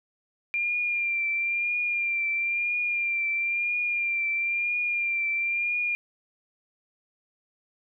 sine tone with vibrato, 2387 Hz, D7, 28 cents sharp, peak -24 dBFS, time 0.54-5.95 s, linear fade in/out 0 ms, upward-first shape triangle, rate 1 Hz, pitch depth 39 cents each way, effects none

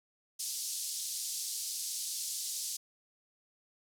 pink band-pass noise, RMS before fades -38 dBFS, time 0.39-2.77 s, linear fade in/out 10 ms, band 4600 to 12000 Hz, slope 24 dB/octave, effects none

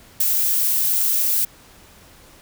violet noise with ADSR envelope, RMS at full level -17 dBFS, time 0.2-1.45 s, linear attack 6 ms, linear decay 36 ms, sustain -2 dB, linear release 7 ms, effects pink hiss -48 dBFS RMS until 2.41 s

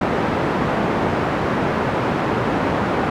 pink band-pass noise, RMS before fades -20 dBFS, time 0.01-3.1 s, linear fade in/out 5 ms, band 140 to 1400 Hz, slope 12 dB/octave, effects none

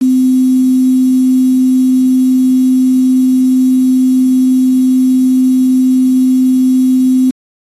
sine tone with quantisation, 257.3 Hz, C4, 29 cents flat, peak -6 dBFS, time 0.01-7.31 s, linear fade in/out 10 ms, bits 5, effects AAC 32 kbps

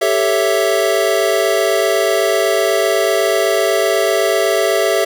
square chord, A dominant seventh, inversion third, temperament equal, 392 / 440 / 554.4 / 659.3 Hz, G4 / A4 / C#5 / E5, 0 / 0 / 0 / 0 cents, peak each -19 / -20 / -21 / -17 dBFS, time 0.01-5.05 s, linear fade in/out 10 ms, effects none

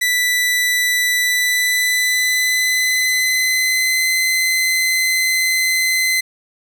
sawtooth tone with pitch glide, 1980 to 2047 Hz, B6 to C7, +4 to -38 cents, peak -11 dBFS, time 0.01-6.21 s, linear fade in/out 10 ms, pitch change +58 cents, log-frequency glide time 1.22-4.09 s, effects none

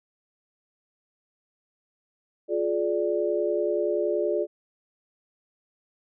sine chord, D diminished, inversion first, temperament just, 352.4 / 422.9 / 587.3 Hz, F4 / Ab4 / D5, +16 / +31 / 0 cents, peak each -27 dBFS, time 2.48-4.47 s, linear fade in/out 50 ms, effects none

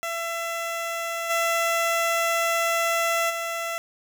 15% pulse tone with level steps, 671 Hz, E5, 31 cents sharp, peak -21 / -15 / -21 dBFS, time 0.03-3.78 s, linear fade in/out 0 ms, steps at 1.29 / 3.29 s, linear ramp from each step 20 ms, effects none

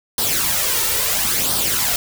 white noise with flanger, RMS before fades -19 dBFS, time 0.18-1.96 s, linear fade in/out 2 ms, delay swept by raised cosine 0.21 to 2.21 ms, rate 0.74 Hz, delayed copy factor +0.6, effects none

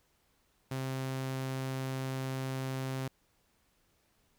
sawtooth tone, 132.1 Hz, C3, 17 cents sharp, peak -30 dBFS, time 0.71-3.08 s, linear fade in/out 5 ms, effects pink hiss -72 dBFS RMS until 4.38 s

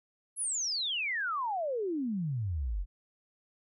sine exponential sweep, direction down, 11070 to 40.96 Hz, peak -30 dBFS, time 0.36-2.86 s, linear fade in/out 50 ms, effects none

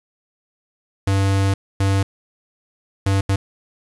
square tone bursts at uneven times, 97.7 Hz, G2, 5 cents flat, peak -16 dBFS, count 4, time 1.07-1.54 / 1.8-2.03 / 3.06-3.21 / 3.29-3.36 s, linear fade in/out 5 ms, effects resampled to 24000 Hz + 7-bit

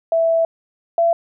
sine tone pair in turn, 659.3 / 674.7 Hz, E5 / E5, 0 / +40 cents, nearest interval unison, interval 40 cents, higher second, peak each -13 / -12 dBFS, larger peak second, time 0.12-0.45 / 0.98-1.13 s, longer first, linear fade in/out 2 ms, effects none

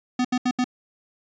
square tone bursts, 250 Hz, B3, 21 cents sharp, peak -20 dBFS, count 4, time 0.19-0.643 s, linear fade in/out 5 ms, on 57 ms, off 75 ms, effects resampled to 16000 Hz

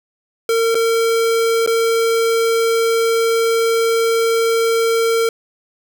square tone with dropouts, 456.6 Hz, A#4, 36 cents flat, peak -14 dBFS, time 0.49-5.29 s, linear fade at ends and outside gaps 2 ms, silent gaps 0.746-0.752 / 1.663-1.674 s, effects none

